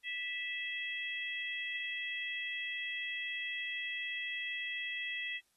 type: harmonic tone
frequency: 656 Hz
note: E5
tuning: 9 cents flat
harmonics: 3 / 4 / 5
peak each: -39 / -41 / -43 dBFS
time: 0.03-5.41 s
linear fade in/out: 50 ms
effects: white hiss -75 dBFS RMS until 5.56 s + AAC 32 kbps